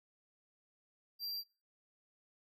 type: tone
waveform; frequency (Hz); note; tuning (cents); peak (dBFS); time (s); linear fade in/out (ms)
square; 4729; D8; +11; -39; 1.19-1.44; 50
effects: noise-tail reverb RT60 0.3 s tail -21 dB re dry